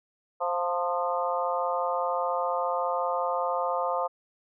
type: harmonic tone with a mistuned harmonic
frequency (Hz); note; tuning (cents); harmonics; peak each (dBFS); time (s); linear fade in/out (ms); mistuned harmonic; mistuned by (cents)
175; F3; +4; 3 / 4 / 5 / 6 / 7; -30 / -31 / -32 / -33 / -33; 0.4-4.08; 20; 5; +28
effects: none